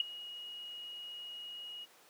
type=tone with ADSR envelope; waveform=sine; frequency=2888 Hz; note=F#7; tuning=43 cents flat; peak=-24 dBFS; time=0-1.86 s; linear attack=3 ms; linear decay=13 ms; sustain=-19 dB; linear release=28 ms; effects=pink hiss -61 dBFS RMS until 2.09 s + high-pass 400 Hz 12 dB/octave